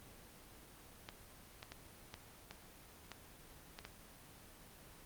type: clicks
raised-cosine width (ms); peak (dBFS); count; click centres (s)
0.2; -29; 8; 1.089 / 1.629 / 1.72 / 2.141 / 2.51 / 3.117 / 3.789 / 3.851
effects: pink hiss -58 dBFS RMS until 5.05 s + Opus 24 kbps